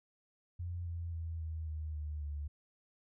sine tone with pitch steps, 87.31 / 84.78 / 82.31 / 79.93 / 77.6 / 75.35 / 73.16 Hz, F2 / E2 / E2 / D#2 / D#2 / D2 / D2, 0 / +49 / -2 / +47 / -4 / +45 / -6 cents, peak -37 dBFS, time 0.59-2.48 s, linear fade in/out 10 ms, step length 270 ms, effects none

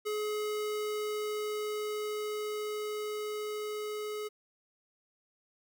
square tone with level ramp, 423.1 Hz, G#4, 32 cents sharp, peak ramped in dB -32 to -36 dBFS, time 0.05-4.29 s, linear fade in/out 20 ms, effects none

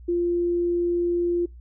sine tone, 347.3 Hz, F4, 10 cents flat, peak -20 dBFS, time 0.08-1.46 s, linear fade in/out 10 ms, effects noise-tail reverb RT60 0.2 s tail -25 dB re dry + added 60 Hz sine -41 dBFS peak until 1.6 s

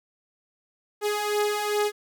sawtooth beating tone pair, 415.3 / 417.8 Hz, G#4 / G#4, 0 / +10 cents, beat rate 2.5 Hz, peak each -25 / -21 dBFS, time 1.01-1.92 s, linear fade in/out 50 ms, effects none

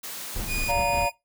white high-pass noise, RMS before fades -36 dBFS, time 0.03-0.72 s, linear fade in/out 10 ms, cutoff 150 Hz, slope 48 dB/octave
brown noise with tremolo, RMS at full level -30 dBFS, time 0.35-1.07 s, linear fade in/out 10 ms, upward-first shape square, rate 5.2 Hz, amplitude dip 40%
40% pulse tone, 2460 Hz, D#7, 20 cents flat, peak -26 dBFS, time 0.47-1.12 s, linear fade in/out 50 ms
triangle chord, Bb major, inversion first, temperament equal with one note detuned, 574.9 / 698.5 / 932.3 Hz, D5 / F5 / Bb5, -37 / 0 / 0 cents, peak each -26 / -26 / -24 dBFS, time 0.68-1.1 s, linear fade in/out 20 ms
effects noise-tail reverb RT60 0.2 s tail -20 dB re dry

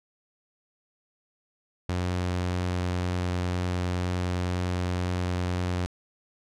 sawtooth tone, 89.8 Hz, F2, 49 cents sharp, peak -22 dBFS, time 1.89-5.86 s, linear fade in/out 0 ms, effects low-pass 7000 Hz 12 dB/octave

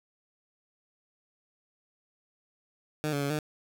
15% pulse tone with pitch steps, 152.5 / 142.6 / 141.1 / 151.9 Hz, D#3 / C#3 / C#3 / D#3, -34 / +49 / +31 / -41 cents, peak -22 dBFS, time 3.04-3.388 s, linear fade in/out 0 ms, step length 87 ms, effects none

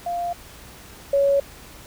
sine tone pair in turn, 697 / 558.4 Hz, F5 / C#5, -4 / +13 cents, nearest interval major third, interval 383 cents, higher first, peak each -23 / -15 dBFS, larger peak second, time 0.06-0.33 / 1.13-1.4 s, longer neither, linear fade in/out 5 ms, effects added 60 Hz sine -50 dBFS peak until 1.86 s + pink hiss -44 dBFS RMS until 1.86 s

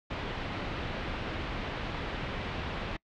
pink low-pass noise, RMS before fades -36 dBFS, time 0.1-2.97 s, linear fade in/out 10 ms, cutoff 3500 Hz, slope 24 dB/octave, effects noise-tail reverb RT60 0.1 s tail -26 dB re dry

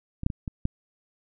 clicks, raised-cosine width 5 ms, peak -20 / -9 / -19 / -19 / -12 dBFS, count 5, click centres 0.234 / 0.264 / 0.302 / 0.478 / 0.654 s, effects none

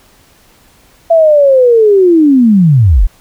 sine linear sweep, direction down, 674 to 30.93 Hz, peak -3 dBFS, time 1.1-3.07 s, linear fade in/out 10 ms, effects pink hiss -46 dBFS RMS until 3.2 s

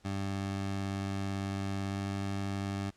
20% pulse tone with pitch glide, 98 to 98.62 Hz, G2 to G2, 0 to +11 cents, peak -28 dBFS, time 0.04-2.91 s, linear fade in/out 20 ms, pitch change +11 cents, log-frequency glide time 1.87-1.98 s, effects pink hiss -66 dBFS RMS until 2.96 s + low-pass 8000 Hz 12 dB/octave

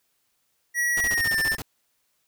square tone with pitch glide, 1922 to 1783 Hz, B6 to A6, -48 to +22 cents, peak -22 dBFS, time 0.74-1.57 s, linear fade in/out 50 ms, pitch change -130 cents, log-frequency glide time 1.05-1.37 s
pink noise bursts, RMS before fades -33 dBFS, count 10, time 0.97-1.62 s, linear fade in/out 2 ms, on 38 ms, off 30 ms
effects white hiss -71 dBFS RMS until 2.27 s

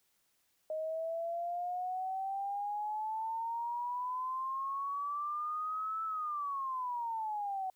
sine exponential two-way sweep, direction up then down, 622.3 to 1318.5 to 746 Hz, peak -34 dBFS, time 0.7-7.7 s, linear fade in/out 2 ms, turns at 6.04 s, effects white hiss -75 dBFS RMS until 7.75 s

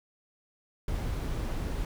brown noise, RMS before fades -32 dBFS, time 0.88-1.85 s, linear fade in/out 2 ms, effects none

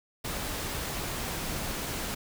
pink noise, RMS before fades -34 dBFS, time 0.24-2.15 s, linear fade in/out 10 ms, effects none

